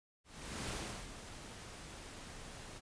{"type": "noise with ADSR envelope", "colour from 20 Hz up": "pink", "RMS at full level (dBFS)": -40, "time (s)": [0.24, 2.81], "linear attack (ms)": 450, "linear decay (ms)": 390, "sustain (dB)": -10, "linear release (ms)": 37, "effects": ["resampled to 22050 Hz"]}